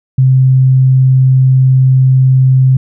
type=tone; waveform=sine; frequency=130.81 Hz; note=C3; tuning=in tune; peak=-4 dBFS; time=0.18-2.77 s; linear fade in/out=5 ms; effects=none